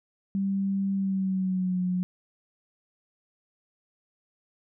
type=tone with pitch glide; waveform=sine; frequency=195.6 to 181.45 Hz; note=G3 to F#3; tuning=-4 to -34 cents; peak=-24 dBFS; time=0.35-2.03 s; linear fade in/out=0 ms; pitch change=-130 cents; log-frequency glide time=0.94-1.81 s; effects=none